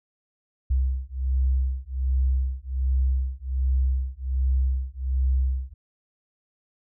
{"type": "beating tone pair", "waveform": "sine", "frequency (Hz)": [64.5, 65.8], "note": ["C2", "C2"], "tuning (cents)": [-24, 10], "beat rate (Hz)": 1.3, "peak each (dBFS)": -24, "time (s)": [0.7, 5.74], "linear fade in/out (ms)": 10, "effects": []}